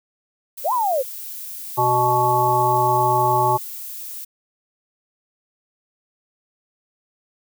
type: noise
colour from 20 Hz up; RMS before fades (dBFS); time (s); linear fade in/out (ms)
violet; -33; 0.57-4.25; 10
type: linear two-way sweep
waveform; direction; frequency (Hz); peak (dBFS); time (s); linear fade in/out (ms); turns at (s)
sine; up then down; 490 to 1046.5 to 490; -17; 0.64-1.03; 20; 0.73
type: harmonic tone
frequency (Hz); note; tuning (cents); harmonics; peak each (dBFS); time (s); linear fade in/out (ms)
123.6; B2; +2; 1 / 3 / 5 / 7 / 9; -25 / -24 / -26 / -17 / -22; 1.77-3.58; 20
effects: none